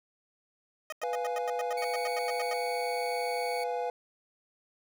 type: tone bursts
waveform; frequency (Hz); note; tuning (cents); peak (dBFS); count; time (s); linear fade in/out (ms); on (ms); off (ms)
15% pulse; 622.3; D#5; 0; -29; 15; 0.9-2.534; 2; 24; 91
type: chord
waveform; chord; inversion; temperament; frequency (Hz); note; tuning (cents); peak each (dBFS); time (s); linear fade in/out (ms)
triangle; F diminished; second; equal; 493.9 / 698.5 / 830.6; Cb5 / F5 / Ab5; 0 / 0 / 0; -31 / -33 / -34; 1.03-3.9; 2
type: tone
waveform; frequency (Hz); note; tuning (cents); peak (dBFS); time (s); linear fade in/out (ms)
30% pulse; 2233; C#7; +12; -35; 1.77-3.64; 5
effects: none